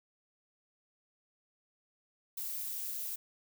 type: noise with amplitude modulation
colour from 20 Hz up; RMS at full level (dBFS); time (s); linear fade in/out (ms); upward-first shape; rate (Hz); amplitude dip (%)
violet; -37; 2.37-3.16; 5; sine; 207; 40
effects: none